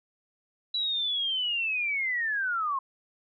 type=linear sweep; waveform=sine; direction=down; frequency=3951 to 1046.5 Hz; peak=-26 dBFS; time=0.74-2.79 s; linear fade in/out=5 ms; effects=none